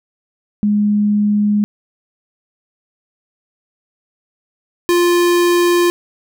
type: tone pair in turn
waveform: sine / square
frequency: 207.7 / 349.3 Hz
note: G#3 / F4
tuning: 0 / 0 cents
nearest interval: major sixth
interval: 900 cents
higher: second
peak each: -11 dBFS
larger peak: neither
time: 0.63-1.64 / 4.89-5.9 s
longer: neither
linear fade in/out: 0 ms
effects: none